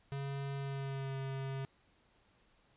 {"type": "tone with pitch glide", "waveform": "square", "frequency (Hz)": [138.59, 135.11], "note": ["C#3", "C#3"], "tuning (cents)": [0, -44], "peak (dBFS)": -38, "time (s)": [0.12, 1.65], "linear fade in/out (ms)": 0, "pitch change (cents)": -44, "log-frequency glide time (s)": [0.56, 1.15], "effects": ["pink hiss -70 dBFS RMS until 2.76 s", "resampled to 8000 Hz"]}